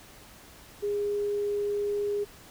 sine tone, 410.1 Hz, G#4, 22 cents flat, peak -26 dBFS, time 0.82-2.25 s, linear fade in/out 20 ms, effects pink hiss -51 dBFS RMS until 2.5 s

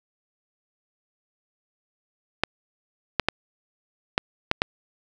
clicks, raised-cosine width 0.3 ms, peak -3 dBFS, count 6, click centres 2.436 / 3.197 / 3.286 / 4.179 / 4.514 / 4.619 s, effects none

